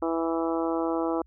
harmonic tone, 164.81 Hz, E3, in tune, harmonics 2 / 3 / 4 / 5 / 6 / 7 / 8, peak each -27 / -31 / -33 / -35 / -37 / -38 / -39 dBFS, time 0.02-1.22 s, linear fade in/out 5 ms, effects added 60 Hz sine -54 dBFS peak until 1.26 s

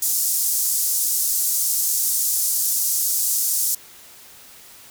white band-pass noise, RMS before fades -21 dBFS, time 0.02-3.75 s, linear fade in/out 5 ms, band 5800 to 16000 Hz, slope 24 dB/octave, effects white hiss -45 dBFS RMS until 4.9 s

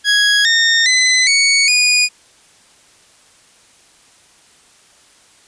20% pulse tone with pitch steps, 1661.2 / 1832.6 / 2022 / 2230 / 2460 Hz, G#6 / A#6 / B6 / C#7 / D#7, 0 / -30 / +40 / +10 / -20 cents, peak -5 dBFS, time 0.04-2.09 s, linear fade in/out 50 ms, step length 410 ms, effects white hiss -49 dBFS RMS until 5.47 s + resampled to 22050 Hz

